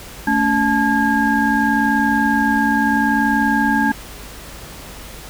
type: tone cluster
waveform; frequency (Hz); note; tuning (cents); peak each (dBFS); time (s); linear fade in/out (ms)
sine; 220.9 / 281.6 / 868 / 1629; A3 / C#4 / A5 / G#6; +7 / +27 / -24 / -34; -19; 0.27-3.92; 5
effects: added 50 Hz sine -39 dBFS peak until 5.29 s + pink hiss -36 dBFS RMS until 5.29 s